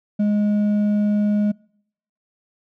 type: tone with hard clipping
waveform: sine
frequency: 207.7 Hz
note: G#3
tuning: in tune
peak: -17 dBFS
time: 0.19-1.52 s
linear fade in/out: 10 ms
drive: 4 dB
effects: noise-tail reverb RT60 0.7 s tail -26 dB re dry